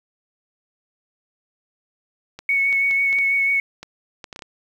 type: clicks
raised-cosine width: 0.2 ms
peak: -18 dBFS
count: 11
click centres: 2.39 / 2.727 / 2.911 / 3.128 / 3.187 / 3.83 / 4.242 / 4.328 / 4.361 / 4.392 / 4.422 s
type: tone with vibrato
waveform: sine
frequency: 2216 Hz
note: C#7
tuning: 1 cent flat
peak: -16 dBFS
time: 2.49-3.6 s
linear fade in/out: 2 ms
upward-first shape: triangle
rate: 6.1 Hz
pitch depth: 19 cents each way
effects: 8-bit